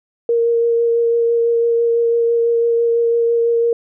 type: tone with vibrato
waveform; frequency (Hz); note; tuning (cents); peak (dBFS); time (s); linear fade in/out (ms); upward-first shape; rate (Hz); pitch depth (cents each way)
sine; 466.2; A#4; 0; -12; 0.29-3.73; 2; sine; 6; 11
effects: none